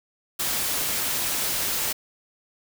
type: noise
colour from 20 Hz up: white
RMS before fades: -26 dBFS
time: 0.39-1.93 s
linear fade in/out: 10 ms
effects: none